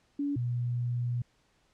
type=tone pair in turn; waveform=sine; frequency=285.4 / 121.32 Hz; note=D4 / B2; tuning=-49 / -30 cents; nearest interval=octave + minor third; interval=1481 cents; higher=first; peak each=-28 dBFS; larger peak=neither; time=0.19-0.36 / 0.36-1.22 s; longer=second; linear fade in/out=5 ms; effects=pink hiss -69 dBFS RMS until 1.73 s + low-pass 7000 Hz 12 dB/octave